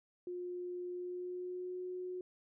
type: tone with pitch glide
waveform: sine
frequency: 357 to 364.3 Hz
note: F4 to F#4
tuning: +38 to -27 cents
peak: -39 dBFS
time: 0.27-2.21 s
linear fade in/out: 2 ms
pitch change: +35 cents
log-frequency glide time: 0.91-1.81 s
effects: none